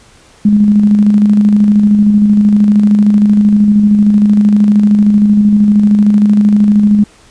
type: tone with tremolo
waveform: sine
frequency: 207.7 Hz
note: G#3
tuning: in tune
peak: -3 dBFS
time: 0.45-7.04 s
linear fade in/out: 5 ms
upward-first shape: square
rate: 13 Hz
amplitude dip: 30%
effects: pink hiss -43 dBFS RMS until 7.3 s + resampled to 22050 Hz